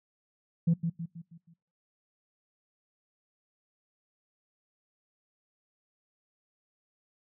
sine tone with echo, 167.5 Hz, E3, 28 cents sharp, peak -19 dBFS, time 0.67-0.74 s, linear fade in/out 10 ms, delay 160 ms, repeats 5, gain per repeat -7 dB, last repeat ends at 1.54 s, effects noise-tail reverb RT60 0.5 s tail -26 dB re dry + tanh soft clip ceiling -18 dBFS

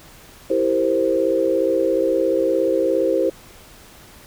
sine chord, C dominant seventh, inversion first, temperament equal, 329.6 / 392 / 466.2 / 523.3 Hz, E4 / G4 / Bb4 / C5, 0 / 0 / 0 / 0 cents, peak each -22 / -22 / -24 / -19 dBFS, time 0.5-3.3 s, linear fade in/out 5 ms, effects pink hiss -45 dBFS RMS until 4.26 s

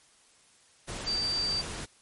sine tone in noise, 4655 Hz, D8, 16 cents flat, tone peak -27 dBFS, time 1.06-1.62 s, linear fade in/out 20 ms, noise pink, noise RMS -38 dBFS, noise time 0.87-1.86 s, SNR +8 dB, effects white hiss -61 dBFS RMS until 2.01 s + MP3 48 kbps

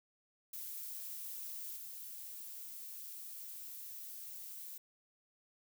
violet noise with level steps, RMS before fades -45 / -48 dBFS, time 0.53-4.78 s, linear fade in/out 5 ms, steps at 1.76 s, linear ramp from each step 10 ms, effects none

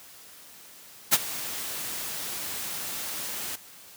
white noise with ADSR envelope, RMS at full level -17 dBFS, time 1.11-3.56 s, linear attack 26 ms, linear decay 36 ms, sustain -17 dB, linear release 8 ms, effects white hiss -49 dBFS RMS until 3.96 s + high-pass 80 Hz 12 dB/octave

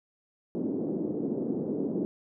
pink band-pass noise, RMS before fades -31 dBFS, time 0.55-2.05 s, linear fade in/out 0 ms, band 210 to 410 Hz, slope 24 dB/octave, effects none

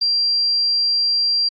sine tone, 4740 Hz, D8, 15 cents sharp, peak -15 dBFS, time 0.01-1.49 s, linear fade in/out 10 ms, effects AAC 64 kbps

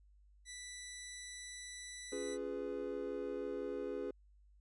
10% pulse tone, 1975.5 Hz, B6, in tune, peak -37 dBFS, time 0.45-2.38 s, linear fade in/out 50 ms
triangle chord, C# dominant seventh, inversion none, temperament equal with one note detuned, 277.2 / 349.2 / 415.3 / 499.3 Hz, C#4 / E#4 / G#4 / B4, 0 / 0 / 0 / +19 cents, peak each -44 / -45 / -40 / -42 dBFS, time 2.12-4.11 s, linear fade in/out 5 ms
effects added 50 Hz sine -62 dBFS peak until 4.6 s + resampled to 24000 Hz

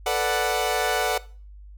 sawtooth chord, B minor seventh, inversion third, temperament equal, 440 / 493.9 / 587.3 / 740 Hz, A4 / B4 / D5 / F#5, 0 / 0 / 0 / 0 cents, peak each -24 / -25 / -25 / -21 dBFS, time 0.06-1.18 s, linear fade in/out 5 ms, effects noise-tail reverb RT60 0.4 s tail -19 dB re dry + added 50 Hz sine -41 dBFS peak until 1.77 s

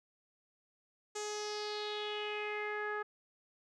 sawtooth tone with low-pass filter sweep, 420 Hz, G#4, 19 cents sharp, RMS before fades -39 dBFS, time 1.15-3.03 s, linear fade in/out 10 ms, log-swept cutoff 7100 to 1500 Hz, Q 4.4, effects none

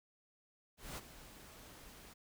pink noise with ADSR envelope, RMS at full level -44 dBFS, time 0.77-2.14 s, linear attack 200 ms, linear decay 32 ms, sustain -12 dB, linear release 14 ms, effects none

